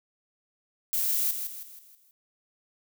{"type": "noise with echo", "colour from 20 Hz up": "violet", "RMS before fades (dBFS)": -27, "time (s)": [0.93, 1.31], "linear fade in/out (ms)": 0, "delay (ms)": 160, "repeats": 5, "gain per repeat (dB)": -7, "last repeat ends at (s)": 2.11, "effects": []}